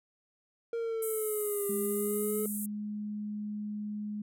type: linear two-way sweep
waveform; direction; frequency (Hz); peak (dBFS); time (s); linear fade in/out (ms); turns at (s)
triangle; down then up; 466.2 to 398.9 to 428.1; -29; 0.73-2.46; 2; 1.72
type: band-pass noise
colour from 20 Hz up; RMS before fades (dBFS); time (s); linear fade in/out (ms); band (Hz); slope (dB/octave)
white; -39; 1.02-2.66; 5; 8200 to 14000; 48
type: tone with pitch glide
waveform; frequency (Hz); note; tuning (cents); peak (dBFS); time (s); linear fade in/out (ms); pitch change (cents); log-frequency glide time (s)
sine; 207.7 to 209.4; G#3 to G#3; 0 to +15; -34; 1.69-4.22; 5; +15; 2.57-2.83
effects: none